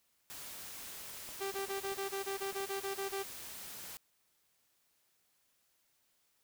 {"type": "noise", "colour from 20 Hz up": "white", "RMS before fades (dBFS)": -47, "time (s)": [0.3, 3.97], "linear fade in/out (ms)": 0}
{"type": "clicks", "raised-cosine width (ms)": 1, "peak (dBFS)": -39, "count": 11, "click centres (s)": [1.29, 1.541, 1.589, 1.684, 1.777, 1.849, 1.919, 1.971, 2.424, 2.527, 2.605]}
{"type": "tone bursts", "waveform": "sawtooth", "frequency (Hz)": 392, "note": "G4", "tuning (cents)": 0, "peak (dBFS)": -32, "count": 13, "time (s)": [1.4, 3.236], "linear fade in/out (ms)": 20, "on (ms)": 120, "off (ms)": 23}
{"effects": ["white hiss -75 dBFS RMS until 6.43 s"]}